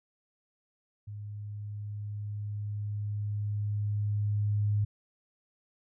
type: tone with level ramp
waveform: sine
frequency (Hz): 103.83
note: G#2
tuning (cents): 0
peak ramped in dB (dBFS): -38 to -24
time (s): 1.07-4.85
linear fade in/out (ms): 10
effects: none